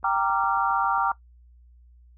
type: click train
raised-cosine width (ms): 1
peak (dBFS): -35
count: 9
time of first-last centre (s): 0.03-1.115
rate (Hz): 7.37
type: chord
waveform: sine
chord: G minor seventh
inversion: none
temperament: equal with one note detuned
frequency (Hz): 784 / 932.3 / 1174.7 / 1377.7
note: G5 / Bb5 / D6 / F6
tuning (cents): 0 / 0 / 0 / -24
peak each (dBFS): -26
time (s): 0.04-1.12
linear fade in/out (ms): 5
effects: noise-tail reverb RT60 0.1 s tail -18 dB re dry + added 60 Hz sine -50 dBFS peak until 2.17 s